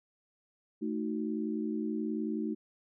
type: chord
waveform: sine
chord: D# diminished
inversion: second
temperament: equal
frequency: 220 / 311.1 / 370 Hz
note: A3 / D#4 / F#4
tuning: 0 / 0 / 0 cents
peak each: -34 / -35 / -39 dBFS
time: 0.81-2.55 s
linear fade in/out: 20 ms
effects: none